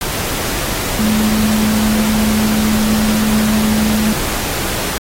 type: tone in noise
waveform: sine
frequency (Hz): 215.5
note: A3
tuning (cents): -36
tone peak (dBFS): -12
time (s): 0.99-4.13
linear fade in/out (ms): 2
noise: pink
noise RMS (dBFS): -20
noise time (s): 0.01-4.98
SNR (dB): +5
effects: AAC 48 kbps